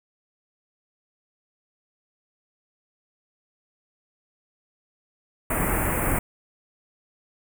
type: band-stop noise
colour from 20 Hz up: pink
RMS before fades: -24 dBFS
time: 5.5-6.19 s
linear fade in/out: 5 ms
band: 2400 to 8400 Hz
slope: 48 dB/octave
effects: none